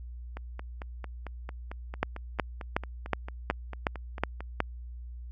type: two click trains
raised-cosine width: 0.5 ms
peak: -24 / -10 dBFS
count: 19 / 8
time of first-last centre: 0.37-4.406 / 2.03-4.604 s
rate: 4.46 / 2.72 Hz
effects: added 60 Hz sine -39 dBFS peak until 5.31 s